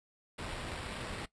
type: noise with sample-and-hold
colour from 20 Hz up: pink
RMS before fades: -41 dBFS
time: 0.38-1.26 s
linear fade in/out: 10 ms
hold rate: 6300 Hz
effects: noise-tail reverb RT60 0.1 s tail -18 dB re dry + resampled to 22050 Hz